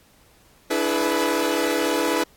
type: chord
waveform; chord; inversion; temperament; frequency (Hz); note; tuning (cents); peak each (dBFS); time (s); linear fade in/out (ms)
sawtooth; E dominant seventh; third; equal with one note detuned; 293.7 / 329.6 / 424.8 / 493.9; D4 / E4 / G#4 / B4; 0 / 0 / +39 / 0; -23 / -21 / -23 / -21; 0.7-2.24; 10
effects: pink hiss -56 dBFS RMS until 2.36 s + AAC 64 kbps